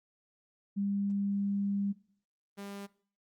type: tone pair in turn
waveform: sine / sawtooth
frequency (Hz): 200.1 / 200.1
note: G3 / G3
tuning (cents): +36 / +36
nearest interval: unison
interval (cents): 0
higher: neither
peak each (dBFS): -29 / -37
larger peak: first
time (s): 0.76-1.93 / 2.57-2.87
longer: first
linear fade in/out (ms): 20
effects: noise-tail reverb RT60 0.5 s tail -20 dB re dry + Opus 48 kbps